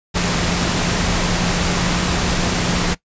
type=tone in noise; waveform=sine; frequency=175.5 Hz; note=F3; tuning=9 cents sharp; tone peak=-22 dBFS; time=0.14-2.95 s; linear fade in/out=20 ms; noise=pink; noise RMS=-19 dBFS; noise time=0.14-2.95 s; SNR=-6 dB; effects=noise-tail reverb RT60 0.1 s tail -19 dB re dry + resampled to 16000 Hz